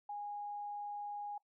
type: tone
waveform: sine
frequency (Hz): 823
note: G#5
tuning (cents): -16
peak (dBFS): -40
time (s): 0.09-1.38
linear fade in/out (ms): 5
effects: noise-tail reverb RT60 0.1 s tail -20 dB re dry